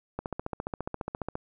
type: click train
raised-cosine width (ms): 1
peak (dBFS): -18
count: 18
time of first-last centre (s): 0.19-1.354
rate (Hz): 14.6
effects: none